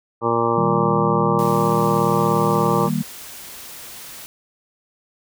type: harmonic tone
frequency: 116.54 Hz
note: A#2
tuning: in tune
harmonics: 1 / 2 / 3 / 4 / 5 / 7 / 8 / 9 / 10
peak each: -28 / -27 / -24 / -22 / -27 / -26 / -25 / -27 / -23 dBFS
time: 0.21-2.9 s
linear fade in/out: 50 ms
type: chord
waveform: sine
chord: Eb major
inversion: none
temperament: equal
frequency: 155.56 / 196 / 233.1 Hz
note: Eb3 / G3 / Bb3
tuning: 0 / 0 / 0 cents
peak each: -23 dBFS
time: 0.56-3.03 s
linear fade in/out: 20 ms
type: noise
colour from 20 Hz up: white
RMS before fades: -37 dBFS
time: 1.39-4.26 s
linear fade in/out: 0 ms
effects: none